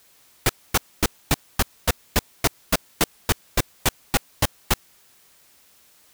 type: noise bursts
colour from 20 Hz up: pink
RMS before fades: -17 dBFS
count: 16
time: 0.46-4.738 s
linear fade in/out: 2 ms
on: 33 ms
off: 250 ms
effects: white hiss -56 dBFS RMS until 6.13 s